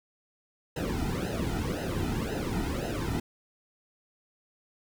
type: noise with flanger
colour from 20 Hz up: brown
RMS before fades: -31 dBFS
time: 0.76-3.2 s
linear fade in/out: 5 ms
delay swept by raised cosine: 0.87 to 1.85 ms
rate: 1.9 Hz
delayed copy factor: -1
effects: none